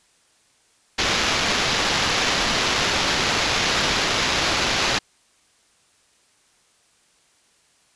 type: noise with sample-and-hold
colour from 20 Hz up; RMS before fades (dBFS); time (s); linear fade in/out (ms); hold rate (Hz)
violet; -21; 0.98-4.99; 10; 8820
effects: white hiss -60 dBFS RMS until 7.95 s + resampled to 22050 Hz